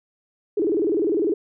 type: tone with vibrato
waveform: sine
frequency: 367.6 Hz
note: F#4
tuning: 11 cents flat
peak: -18 dBFS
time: 0.57-1.34 s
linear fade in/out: 5 ms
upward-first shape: square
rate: 20 Hz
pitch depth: 210 cents each way
effects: none